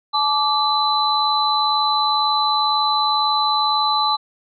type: tone cluster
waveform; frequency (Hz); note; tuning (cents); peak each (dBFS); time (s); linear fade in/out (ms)
sine; 859 / 1167 / 4009; A5 / D6 / B7; -42 / -11 / +25; -20; 0.13-4.17; 20
effects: none